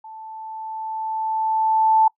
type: tone with level ramp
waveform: sine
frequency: 880 Hz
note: A5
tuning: in tune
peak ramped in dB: -36 to -11 dBFS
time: 0.04-2.08 s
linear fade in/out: 5 ms
effects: noise-tail reverb RT60 0.1 s tail -24 dB re dry